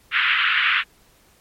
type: band-pass noise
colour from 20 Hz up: pink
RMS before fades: -19 dBFS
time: 0.11-0.84 s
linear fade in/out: 50 ms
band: 1300 to 3200 Hz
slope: 48 dB/octave
effects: pink hiss -56 dBFS RMS until 1.4 s + MP3 64 kbps